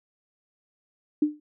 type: tone with exponential decay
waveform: sine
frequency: 299.5 Hz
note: D4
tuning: 34 cents sharp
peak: -15 dBFS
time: 1.22-1.4 s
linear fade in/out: 5 ms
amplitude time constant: 37 ms
effects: none